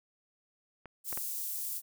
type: clicks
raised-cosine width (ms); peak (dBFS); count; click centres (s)
0.5; -31 / -25 / -25; 3; 0.857 / 1.127 / 1.175
type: high-pass noise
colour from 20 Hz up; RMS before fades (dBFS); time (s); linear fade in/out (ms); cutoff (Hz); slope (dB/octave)
white; -37; 1.04-1.82; 50; 9000; 12
effects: none